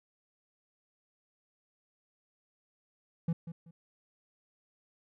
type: tone with echo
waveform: triangle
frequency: 166.7 Hz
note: E3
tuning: 20 cents sharp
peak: -25 dBFS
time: 3.28-3.33 s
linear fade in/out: 5 ms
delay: 190 ms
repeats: 2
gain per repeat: -12 dB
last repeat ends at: 3.71 s
effects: none